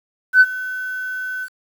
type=tone with ADSR envelope; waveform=sine; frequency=1511 Hz; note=F#6; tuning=36 cents sharp; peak=-3 dBFS; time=0.33-1.49 s; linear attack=76 ms; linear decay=44 ms; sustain=-20 dB; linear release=60 ms; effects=tanh soft clip ceiling -2 dBFS + 7-bit